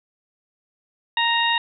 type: harmonic tone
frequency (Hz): 932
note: A#5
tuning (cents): -1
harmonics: 1 / 2 / 3 / 4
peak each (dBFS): -22 / -23 / -24 / -24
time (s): 1.17-1.58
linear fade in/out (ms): 2
effects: none